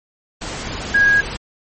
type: tone in noise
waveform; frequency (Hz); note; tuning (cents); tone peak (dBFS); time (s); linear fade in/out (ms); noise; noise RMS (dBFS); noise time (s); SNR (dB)
sine; 1643; G#6; -19; -10; 0.94-1.21; 10; pink; -27; 0.41-1.37; +14
effects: MP3 32 kbps